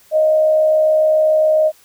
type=tone with frequency modulation; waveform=sine; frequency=622.3 Hz; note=D#5; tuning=in tune; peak=-10 dBFS; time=0.11-1.72 s; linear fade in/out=50 ms; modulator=67.1 Hz; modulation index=0.25; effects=white hiss -50 dBFS RMS until 1.84 s